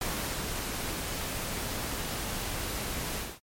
pink noise with ADSR envelope, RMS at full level -32 dBFS, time 0.01-3.4 s, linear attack 3 ms, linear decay 420 ms, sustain -2 dB, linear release 220 ms, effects MP3 64 kbps

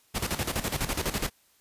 pink noise with tremolo, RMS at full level -28 dBFS, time 0.14-1.3 s, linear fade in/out 20 ms, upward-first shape square, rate 12 Hz, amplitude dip 70%, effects white hiss -64 dBFS RMS until 1.6 s + resampled to 32000 Hz

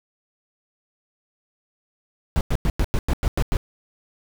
brown noise bursts, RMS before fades -19 dBFS, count 9, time 2.36-3.569 s, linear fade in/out 0 ms, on 49 ms, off 96 ms, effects none

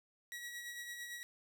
sawtooth tone with tremolo, 1919 Hz, A#6, 50 cents sharp, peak -39 dBFS, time 0.32-1.23 s, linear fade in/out 0 ms, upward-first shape sine, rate 8.9 Hz, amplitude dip 40%, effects none

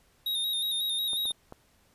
square tone with vibrato, 3729 Hz, A#7, in tune, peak -28 dBFS, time 0.26-1.32 s, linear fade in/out 5 ms, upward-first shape square, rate 5.5 Hz, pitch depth 37 cents each way
clicks, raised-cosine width 1 ms, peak -31 / -32 / -33 / -28 dBFS, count 4, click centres 1.133 / 1.255 / 1.308 / 1.524 s
effects pink hiss -65 dBFS RMS until 1.94 s + resampled to 32000 Hz

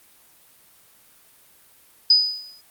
sine tone with exponential decay, 4978 Hz, D#8, in tune, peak -9 dBFS, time 2.1-2.61 s, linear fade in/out 5 ms, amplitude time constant 110 ms, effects white hiss -54 dBFS RMS until 2.7 s + Opus 32 kbps

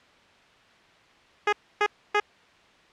10% pulse tone bursts, 415.3 Hz, G#4, in tune, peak -11 dBFS, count 3, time 1.47-2.201 s, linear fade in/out 5 ms, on 57 ms, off 280 ms, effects white hiss -56 dBFS RMS until 2.92 s + low-pass 3000 Hz 12 dB/octave

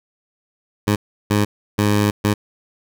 15% pulse tone bursts at uneven times, 103.7 Hz, G#2, 2 cents flat, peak -8 dBFS, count 4, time 0.87-0.96 / 1.3-1.45 / 1.78-2.11 / 2.24-2.34 s, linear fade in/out 10 ms, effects none

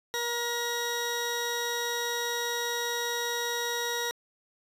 20% pulse tone pair together, 475 / 1900 Hz, A#4 / A#6, +33 / +33 cents, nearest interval 2 octaves, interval 2400 cents, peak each -27 dBFS, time 0.14-4.11 s, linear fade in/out 0 ms, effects resampled to 32000 Hz + 10-bit

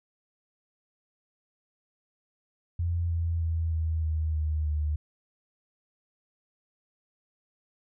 sine tone with pitch steps, 85.5 / 83.74 / 82.02 / 80.33 / 78.68 / 77.06 / 75.47 Hz, F2 / E2 / E2 / E2 / D#2 / D#2 / D2, -36 / +28 / -8 / -44 / +20 / -16 / +48 cents, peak -25 dBFS, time 2.79-4.96 s, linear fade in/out 5 ms, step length 310 ms, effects none

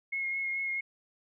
sine tone with vibrato, 2160 Hz, C#7, 45 cents flat, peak -30 dBFS, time 0.12-0.81 s, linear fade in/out 10 ms, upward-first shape sine, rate 4.6 Hz, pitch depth 16 cents each way, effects none

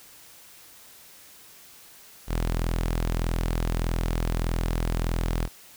sawtooth tone, 41.64 Hz, E1, 18 cents sharp, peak -20 dBFS, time 2.27-5.49 s, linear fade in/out 50 ms, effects white hiss -50 dBFS RMS until 5.76 s

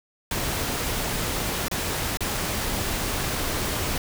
pink noise with dropouts, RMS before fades -27 dBFS, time 0.31-3.98 s, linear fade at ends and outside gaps 2 ms, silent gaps 1.683-1.713 / 2.172-2.206 s, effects none

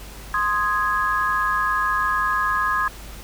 sine chord, Ab major, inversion first, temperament equal, 1046.5 / 1244.5 / 1661.2 Hz, C6 / Eb6 / Ab6, 0 / 0 / 0 cents, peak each -23 dBFS, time 0.34-2.88 s, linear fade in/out 2 ms, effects added 50 Hz sine -38 dBFS peak until 3.23 s + pink hiss -41 dBFS RMS until 3.23 s

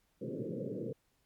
white band-pass noise, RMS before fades -39 dBFS, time 0.21-0.93 s, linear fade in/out 10 ms, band 110 to 540 Hz, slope 96 dB/octave, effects pink hiss -75 dBFS RMS until 1.25 s + MP3 96 kbps

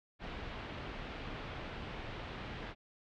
pink low-pass noise, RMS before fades -44 dBFS, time 0.19-2.75 s, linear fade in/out 50 ms, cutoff 3500 Hz, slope 24 dB/octave, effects none

